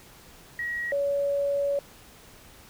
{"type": "tone pair in turn", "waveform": "sine", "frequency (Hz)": [1905, 564.7], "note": ["A#6", "C#5"], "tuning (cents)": [37, 32], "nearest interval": "octave + major sixth", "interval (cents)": 2105, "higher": "first", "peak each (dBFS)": [-28, -23], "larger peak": "second", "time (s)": [[0.59, 0.92], [0.92, 1.79]], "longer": "second", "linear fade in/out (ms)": 2, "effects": ["pink hiss -51 dBFS RMS until 2.69 s"]}